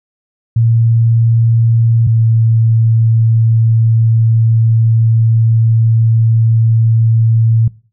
sine tone pair in turn, 114.9 / 113.25 Hz, A#2 / A#2, -25 / -50 cents, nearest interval unison, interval 25 cents, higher first, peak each -7 dBFS, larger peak neither, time 0.56-2.07 / 2.07-7.68 s, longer second, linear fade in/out 5 ms, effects noise-tail reverb RT60 0.4 s tail -21 dB re dry

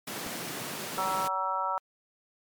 pink high-pass noise, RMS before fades -37 dBFS, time 0.07-1.28 s, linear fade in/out 5 ms, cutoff 150 Hz, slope 24 dB/octave
clicks, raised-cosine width 2 ms, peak -31 / -39 dBFS, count 2, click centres 0.264 / 0.274 s
harmonic tone, 189.3 Hz, F#3, 40 cents sharp, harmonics 3 / 4 / 5 / 6 / 7, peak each -38 / -36 / -31 / -39 / -31 dBFS, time 0.98-1.78 s, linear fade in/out 0 ms
effects MP3 96 kbps

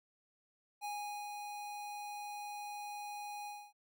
square tone with ADSR envelope, 826 Hz, G#5, 10 cents flat, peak -39 dBFS, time 0.81-3.73 s, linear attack 37 ms, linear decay 440 ms, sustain -4 dB, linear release 260 ms, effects none

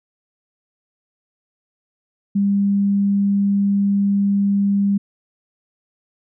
sine tone, 200 Hz, G3, 35 cents sharp, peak -14 dBFS, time 2.35-4.98 s, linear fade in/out 10 ms, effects none

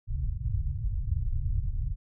pink low-pass noise, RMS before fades -29 dBFS, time 0.07-1.96 s, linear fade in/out 50 ms, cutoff 130 Hz, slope 48 dB/octave, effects none

